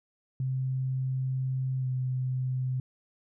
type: tone with pitch glide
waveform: sine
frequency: 130.81 to 128.64 Hz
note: C3 to C3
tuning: 0 to -29 cents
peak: -27 dBFS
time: 0.4-2.8 s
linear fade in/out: 2 ms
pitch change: -29 cents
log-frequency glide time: 1.79-1.86 s
effects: none